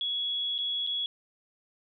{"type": "tone with dropouts", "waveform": "sine", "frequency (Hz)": 3358, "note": "G#7", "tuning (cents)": 18, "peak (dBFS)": -28, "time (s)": [0.01, 1.06], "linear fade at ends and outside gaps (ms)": 1, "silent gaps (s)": [[0.581, 0.587], [0.866, 0.872]], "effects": []}